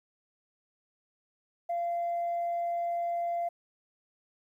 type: tone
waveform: sine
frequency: 689 Hz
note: F5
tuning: 24 cents flat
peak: -27 dBFS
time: 1.69-3.49 s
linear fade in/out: 10 ms
effects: tanh soft clip ceiling -26 dBFS + 11-bit